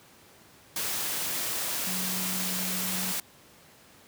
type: tone in noise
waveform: sine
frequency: 185 Hz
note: F#3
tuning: in tune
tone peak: -35 dBFS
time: 1.87-3.12 s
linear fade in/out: 2 ms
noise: white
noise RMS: -31 dBFS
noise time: 0.76-3.2 s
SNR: -7 dB
effects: pink hiss -55 dBFS RMS until 4.07 s + high-pass 100 Hz 12 dB/octave